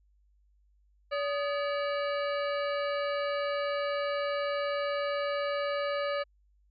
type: harmonic tone with a mistuned harmonic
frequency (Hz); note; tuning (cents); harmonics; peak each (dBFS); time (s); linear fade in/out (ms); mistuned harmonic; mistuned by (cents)
572; D5; -46; 1 / 2 / 3 / 4 / 5 / 7 / 8; -30 / -36 / -40 / -42 / -44 / -47 / -48; 1.11-6.24; 20; 2; +140
effects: added 50 Hz sine -63 dBFS peak until 6.7 s